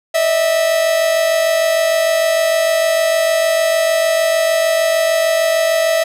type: tone pair together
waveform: 45% pulse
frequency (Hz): 606 / 652.6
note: D#5 / E5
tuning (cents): -46 / -18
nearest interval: minor second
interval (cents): 128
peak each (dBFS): -20 / -13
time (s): 0.14-6.04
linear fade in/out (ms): 10
effects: resampled to 32000 Hz + 7-bit